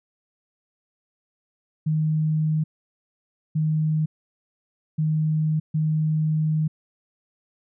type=tone bursts at uneven times; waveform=sine; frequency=155.56 Hz; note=D#3; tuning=in tune; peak=-19 dBFS; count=4; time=1.86-2.64 / 3.55-4.06 / 4.98-5.6 / 5.74-6.68 s; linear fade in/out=10 ms; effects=none